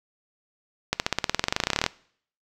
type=accelerating click train; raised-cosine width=0.2 ms; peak=-4 dBFS; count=23; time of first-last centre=0.93-1.864 s; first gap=69 ms; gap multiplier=0.95; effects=noise-tail reverb RT60 0.6 s tail -22 dB re dry